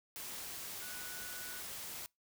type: tone in noise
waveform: sine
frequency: 1475 Hz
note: F#6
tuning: 6 cents flat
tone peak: -50 dBFS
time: 0.82-1.6 s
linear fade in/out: 0 ms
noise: white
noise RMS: -45 dBFS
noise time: 0.16-2.06 s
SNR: -8 dB
effects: noise-tail reverb RT60 0.2 s tail -25 dB re dry